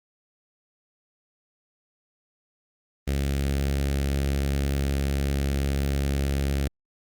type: tone with notch filter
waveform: sawtooth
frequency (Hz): 69.3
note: C#2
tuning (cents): 0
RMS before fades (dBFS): -25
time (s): 3.07-6.68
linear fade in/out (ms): 10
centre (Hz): 1000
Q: 1.1
effects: Opus 32 kbps